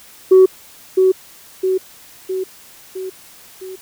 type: tone with echo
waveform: sine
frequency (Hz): 375.7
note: F#4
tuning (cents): +26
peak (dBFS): -3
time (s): 0.31-0.46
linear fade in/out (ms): 10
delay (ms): 660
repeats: 5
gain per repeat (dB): -5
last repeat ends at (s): 3.76
effects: tanh soft clip ceiling -2 dBFS + white hiss -43 dBFS RMS until 3.81 s